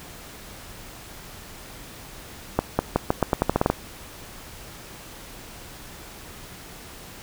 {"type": "accelerating click train", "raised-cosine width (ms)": 1, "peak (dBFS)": -4, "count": 12, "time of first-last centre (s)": [2.59, 3.7], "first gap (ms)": 200, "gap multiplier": 0.85, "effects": ["pink hiss -42 dBFS RMS until 7.22 s"]}